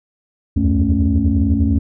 sine tone cluster, 73.1 / 81.5 / 92.9 / 218.2 / 276.5 Hz, D2 / E2 / F#2 / A3 / C#4, -7 / -19 / +7 / -14 / -4 cents, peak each -18 dBFS, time 0.56-1.79 s, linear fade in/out 10 ms, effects tanh soft clip ceiling -5 dBFS

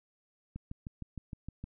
click train, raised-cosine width 5 ms, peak -28 dBFS, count 8, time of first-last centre 0.56-1.64 s, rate 6.48 Hz, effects none

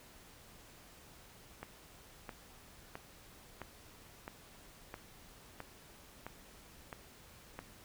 click train, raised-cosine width 0.5 ms, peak -28 dBFS, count 10, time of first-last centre 1.63-7.59 s, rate 1.51 Hz, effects pink hiss -58 dBFS RMS until 7.84 s

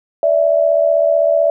sine tone pair together, 582 / 657.8 Hz, D5 / E5, -16 / -4 cents, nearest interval major second, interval 212 cents, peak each -13 dBFS, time 0.23-1.5 s, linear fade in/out 2 ms, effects none

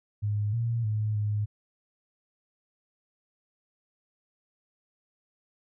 sine tone with pitch steps, 104.2 / 116.4 / 107.2 / 104.8 Hz, G#2 / A#2 / A2 / G#2, +6 / -2 / -45 / +16 cents, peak -25 dBFS, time 0.22-1.46 s, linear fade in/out 20 ms, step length 310 ms, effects none

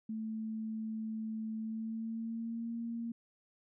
sine tone with pitch glide, 220 to 232 Hz, A3 to A#3, 0 to -8 cents, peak -36 dBFS, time 0.09-3.12 s, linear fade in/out 5 ms, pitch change +92 cents, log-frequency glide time 1.57-2.75 s, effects none

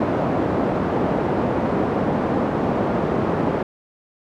pink band-pass noise, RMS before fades -21 dBFS, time 0-3.63 s, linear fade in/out 5 ms, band 170 to 780 Hz, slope 12 dB/octave, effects none

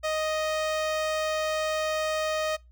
sawtooth tone with notch filter, 623 Hz, D#5, 2 cents sharp, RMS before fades -28 dBFS, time 0.03-2.57 s, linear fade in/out 20 ms, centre 12000 Hz, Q 0.68, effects noise-tail reverb RT60 0.2 s tail -23 dB re dry + added 60 Hz sine -51 dBFS peak until 2.71 s

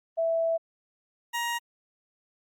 sine / 20% pulse tone pair in turn, 659.3 / 944 Hz, E5 / A#5, 0 / +22 cents, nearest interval tritone, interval 622 cents, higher second, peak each -23 dBFS, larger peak neither, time 0.17-0.58 / 1.33-1.59 s, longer first, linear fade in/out 20 ms, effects Opus 32 kbps

